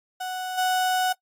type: tone with level steps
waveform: 35% pulse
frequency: 740 Hz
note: F#5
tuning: in tune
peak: -27 / -19 dBFS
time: 0.2-1.13 s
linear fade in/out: 10 ms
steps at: 0.57 s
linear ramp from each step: 20 ms
effects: noise-tail reverb RT60 0.1 s tail -22 dB re dry + AAC 64 kbps